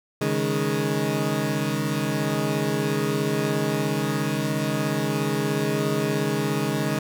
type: chord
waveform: 20% pulse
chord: C# suspended second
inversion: none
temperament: equal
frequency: 138.59 / 155.56 / 207.7 Hz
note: C#3 / D#3 / G#3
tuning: 0 / 0 / 0 cents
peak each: -22 dBFS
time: 0.21-6.99 s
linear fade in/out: 5 ms
effects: none